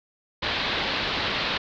white low-pass noise, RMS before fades -27 dBFS, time 0.42-1.58 s, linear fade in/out 10 ms, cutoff 4300 Hz, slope 48 dB/octave, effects none

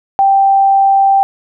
sine tone, 784 Hz, G5, in tune, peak -6 dBFS, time 0.19-1.23 s, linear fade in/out 0 ms, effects none

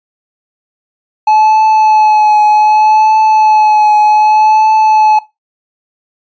triangle tone with vibrato, 858 Hz, A5, 44 cents flat, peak -3 dBFS, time 1.27-5.19 s, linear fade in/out 5 ms, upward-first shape triangle, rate 0.65 Hz, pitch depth 28 cents each way, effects noise-tail reverb RT60 0.2 s tail -17 dB re dry + resampled to 16000 Hz

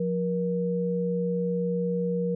sine tone pair together, 177.2 / 475.3 Hz, F3 / A#4, +25 / +34 cents, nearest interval octave + perfect fourth, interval 1709 cents, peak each -27 dBFS, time 0-2.35 s, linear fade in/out 5 ms, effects none

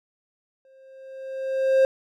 triangle tone with exponential growth, 531 Hz, C5, 25 cents sharp, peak -11 dBFS, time 0.65-1.85 s, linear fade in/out 1 ms, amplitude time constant 260 ms, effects none

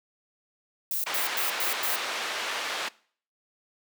violet noise bursts, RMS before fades -29 dBFS, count 5, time 0.91-1.96 s, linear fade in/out 2 ms, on 130 ms, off 100 ms
white band-pass noise, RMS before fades -32 dBFS, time 1.06-2.89 s, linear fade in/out 10 ms, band 490 to 3200 Hz, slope 12 dB/octave
effects noise-tail reverb RT60 0.5 s tail -22 dB re dry

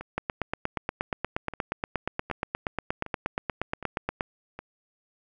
two click trains, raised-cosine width 0.5 ms, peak -22 / -12 dBFS, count 7 / 35, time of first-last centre 0.01-4.59 / 0.18-4.208 s, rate 1.31 / 8.44 Hz, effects none

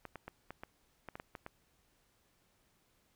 clicks, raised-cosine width 0.5 ms, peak -29 dBFS, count 10, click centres 0.053 / 0.157 / 0.28 / 0.506 / 0.635 / 1.087 / 1.155 / 1.199 / 1.352 / 1.464 s, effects pink hiss -73 dBFS RMS until 3.15 s

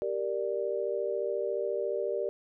sine chord, G minor, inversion none, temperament equal with one note detuned, 392 / 466.2 / 589.4 Hz, G4 / Bb4 / D5, 0 / 0 / +6 cents, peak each -33 dBFS, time 0.02-2.29 s, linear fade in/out 0 ms, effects none

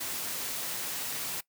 white noise, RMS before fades -35 dBFS, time 0-1.41 s, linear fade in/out 10 ms, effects noise-tail reverb RT60 0.1 s tail -20 dB re dry + high-pass 100 Hz 12 dB/octave

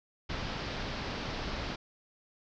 pink low-pass noise, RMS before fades -37 dBFS, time 0.29-1.76 s, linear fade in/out 10 ms, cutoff 5300 Hz, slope 48 dB/octave, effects none

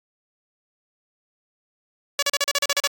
5% pulse tone bursts, 568 Hz, C#5, 42 cents sharp, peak -7 dBFS, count 10, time 2.19-2.873 s, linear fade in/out 2 ms, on 35 ms, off 37 ms, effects AAC 48 kbps

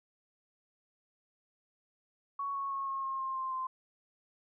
sine tone with pitch steps, 1115 / 1104.1 / 1093.3 / 1082.6 / 1072.1 / 1061.6 / 1051.2 / 1040.9 Hz, C#6 / C#6 / C#6 / C#6 / C6 / C6 / C6 / C6, +10 / -7 / -24 / -41 / +42 / +25 / +8 / -9 cents, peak -33 dBFS, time 2.39-3.67 s, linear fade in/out 5 ms, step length 160 ms, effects none

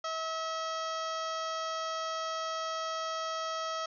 harmonic tone with a mistuned harmonic, 645 Hz, E5, 38 cents flat, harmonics 1 / 2 / 3 / 4 / 5 / 6 / 7 / 8 / 9 / 10, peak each -38 / -35 / -46 / -53 / -44 / -53 / -49 / -50 / -48 / -52 dBFS, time 0.04-3.86 s, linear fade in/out 5 ms, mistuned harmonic 9, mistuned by -53 cents, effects none

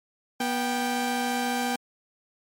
sawtooth tone pair together, 243.2 / 784 Hz, B3 / G5, -26 / 0 cents, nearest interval octave + minor sixth, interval 2026 cents, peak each -24 dBFS, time 0.4-1.76 s, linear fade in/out 5 ms, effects MP3 64 kbps

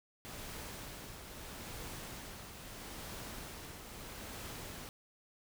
pink noise with tremolo, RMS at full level -45 dBFS, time 0.25-4.89 s, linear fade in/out 0 ms, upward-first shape triangle, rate 0.77 Hz, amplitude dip 45%, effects none

